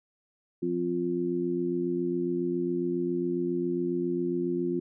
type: harmonic tone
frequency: 87.31 Hz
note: F2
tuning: in tune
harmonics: 2 / 3 / 4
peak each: -34 / -32 / -28 dBFS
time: 0.62-4.8 s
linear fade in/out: 10 ms
effects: none